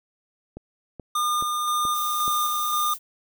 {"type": "click train", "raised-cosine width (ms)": 2, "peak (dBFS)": -23, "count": 5, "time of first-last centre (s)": [0.57, 2.279], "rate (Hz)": 2.34}
{"type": "tone with tremolo", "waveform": "square", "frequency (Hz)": 1211, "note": "D#6", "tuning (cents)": -47, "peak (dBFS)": -22, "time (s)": [1.15, 2.94], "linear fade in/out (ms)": 5, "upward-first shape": "square", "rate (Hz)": 1.9, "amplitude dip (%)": 25}
{"type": "noise", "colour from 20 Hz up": "violet", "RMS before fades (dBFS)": -33, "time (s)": [1.92, 2.99], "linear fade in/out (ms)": 50}
{"effects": []}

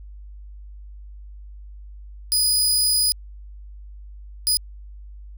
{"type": "tone bursts at uneven times", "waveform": "20% pulse", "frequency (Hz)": 4966, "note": "D#8", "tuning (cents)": -4, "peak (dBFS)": -11, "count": 2, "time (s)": [[2.32, 3.12], [4.47, 4.57]], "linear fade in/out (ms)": 0, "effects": ["added 50 Hz sine -37 dBFS peak until 5.37 s"]}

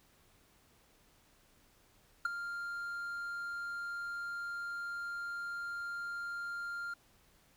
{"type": "tone with ADSR envelope", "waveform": "triangle", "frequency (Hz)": 1396.9, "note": "F6", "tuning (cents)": 0, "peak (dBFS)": -24, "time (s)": [2.25, 6.94], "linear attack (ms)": 5, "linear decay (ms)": 13, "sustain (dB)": -12, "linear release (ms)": 6, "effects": ["pink hiss -67 dBFS RMS until 7.56 s"]}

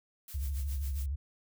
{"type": "noise with tremolo", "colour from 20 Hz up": "blue", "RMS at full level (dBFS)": -46, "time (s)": [0.28, 1.06], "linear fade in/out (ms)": 2, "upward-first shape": "sine", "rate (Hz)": 7.3, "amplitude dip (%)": 75}
{"type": "tone with vibrato", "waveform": "sine", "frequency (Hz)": 69.1, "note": "C#2", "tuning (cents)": -5, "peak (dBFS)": -31, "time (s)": [0.34, 1.16], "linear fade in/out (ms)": 10, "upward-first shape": "triangle", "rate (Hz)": 13, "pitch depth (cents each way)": 170}
{"effects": []}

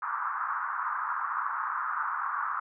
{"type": "band-pass noise", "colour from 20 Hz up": "white", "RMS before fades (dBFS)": -32, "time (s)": [0.02, 2.6], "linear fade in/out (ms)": 5, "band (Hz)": [1000, 1400], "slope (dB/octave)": 48, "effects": []}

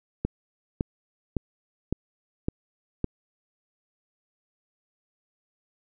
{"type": "click train", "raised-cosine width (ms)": 3, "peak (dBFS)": -12, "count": 6, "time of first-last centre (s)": [0.25, 3.043], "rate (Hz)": 1.79, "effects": []}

